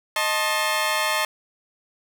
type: chord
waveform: 15% pulse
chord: A diminished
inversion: second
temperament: equal with one note detuned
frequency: 622.3 / 880 / 1067.9 Hz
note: Eb5 / A5 / C6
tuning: 0 / 0 / +35 cents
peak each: -19 dBFS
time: 0.16-1.25 s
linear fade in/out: 2 ms
effects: none